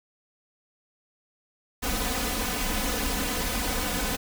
pink noise with comb filter, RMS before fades -28 dBFS, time 1.82-4.17 s, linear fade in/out 20 ms, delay 4 ms, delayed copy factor +0.95, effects none

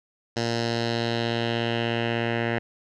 10% pulse tone with low-pass filter sweep, 116.6 Hz, A#2, 1 cent sharp, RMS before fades -26 dBFS, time 0.36-2.59 s, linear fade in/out 10 ms, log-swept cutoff 5300 to 2200 Hz, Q 2.7, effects none

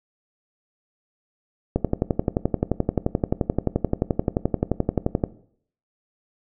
click train, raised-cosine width 2 ms, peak -6 dBFS, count 41, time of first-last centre 1.76-5.238 s, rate 11.5 Hz, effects noise-tail reverb RT60 0.6 s tail -17 dB re dry

